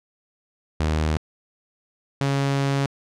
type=tone pair in turn; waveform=sawtooth; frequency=77.78 / 138.59 Hz; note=D#2 / C#3; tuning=0 / 0 cents; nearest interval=minor seventh; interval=1000 cents; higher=second; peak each=-16 dBFS; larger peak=neither; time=0.8-1.17 / 2.21-2.86 s; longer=second; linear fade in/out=0 ms; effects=low-pass 7000 Hz 12 dB/octave